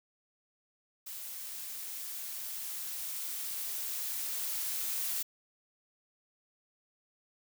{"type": "noise with level ramp", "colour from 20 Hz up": "blue", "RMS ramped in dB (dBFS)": [-43, -34], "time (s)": [1.06, 5.23], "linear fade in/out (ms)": 10, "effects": []}